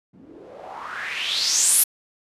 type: noise with low-pass filter sweep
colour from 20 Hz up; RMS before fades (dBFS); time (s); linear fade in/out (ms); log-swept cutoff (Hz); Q
blue; -24; 0.13-1.84; 10; 210 to 12000; 4.8
effects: resampled to 32000 Hz